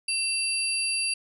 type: tone cluster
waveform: sine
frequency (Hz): 2710 / 4686 / 10200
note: E7 / D8 / D#9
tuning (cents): +47 / -5 / +42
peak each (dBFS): -29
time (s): 0.08-1.14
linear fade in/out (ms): 5
effects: none